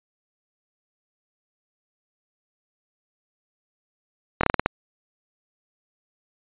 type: slowing click train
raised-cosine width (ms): 0.5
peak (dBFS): -3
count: 7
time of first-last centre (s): 4.41-4.661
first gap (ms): 24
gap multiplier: 1.22
effects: resampled to 8000 Hz